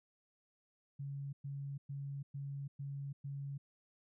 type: tone bursts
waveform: sine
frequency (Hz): 139.8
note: C#3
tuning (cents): +15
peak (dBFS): -40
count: 6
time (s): 0.99-3.58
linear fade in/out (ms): 10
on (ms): 340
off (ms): 110
effects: none